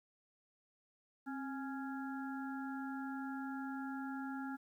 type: harmonic tone with a mistuned harmonic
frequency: 277.2 Hz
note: C#4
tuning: in tune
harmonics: 1 / 3 / 5 / 6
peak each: -41 / -48 / -49 / -53 dBFS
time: 1.26-4.57 s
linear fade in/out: 20 ms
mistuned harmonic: 1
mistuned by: -70 cents
effects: 12-bit